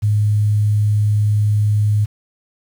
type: tone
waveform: sine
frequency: 104.9 Hz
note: G#2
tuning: 18 cents sharp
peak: -12 dBFS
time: 0.02-2.06 s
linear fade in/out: 20 ms
effects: 7-bit